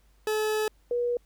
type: tone pair in turn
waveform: 40% pulse / sine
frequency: 430 / 482.7 Hz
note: A4 / B4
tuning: -40 / -40 cents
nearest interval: major second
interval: 200 cents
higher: second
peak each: -24 dBFS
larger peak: neither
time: 0.27-0.68 / 0.91-1.17 s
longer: first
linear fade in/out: 2 ms
effects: added 50 Hz sine -59 dBFS peak until 1.25 s + pink hiss -68 dBFS RMS until 1.25 s